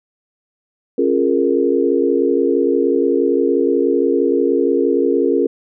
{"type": "chord", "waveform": "sine", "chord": "Bb minor seventh", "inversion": "first", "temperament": "equal with one note detuned", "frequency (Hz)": [273.5, 349.2, 415.3, 466.2], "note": ["Db4", "F4", "Ab4", "Bb4"], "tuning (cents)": [-23, 0, 0, 0], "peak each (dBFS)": -18, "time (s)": [0.98, 5.47], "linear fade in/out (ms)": 5, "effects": []}